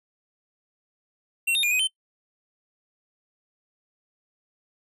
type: tone with pitch steps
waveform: square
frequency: 2726 / 3686 / 2422 / 2509 / 3086 Hz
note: F7 / A#7 / D#7 / D#7 / G7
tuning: -43 / -20 / -47 / +14 / -28 cents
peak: -21 dBFS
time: 1.47-1.875 s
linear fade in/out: 10 ms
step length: 81 ms
effects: noise-tail reverb RT60 0.1 s tail -23 dB re dry + resampled to 32000 Hz